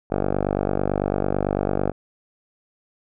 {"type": "tone with low-pass filter", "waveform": "5% pulse", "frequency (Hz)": 49, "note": "G1", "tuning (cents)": 0, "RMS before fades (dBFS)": -23, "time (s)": [0.1, 1.92], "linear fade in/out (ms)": 20, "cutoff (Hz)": 850, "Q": 1.8, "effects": []}